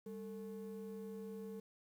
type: ring-modulated tone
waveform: triangle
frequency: 322.2 Hz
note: E4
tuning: 39 cents flat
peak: -39 dBFS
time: 0.06-1.6 s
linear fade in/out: 5 ms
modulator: 124 Hz
effects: tanh soft clip ceiling -36 dBFS + 11-bit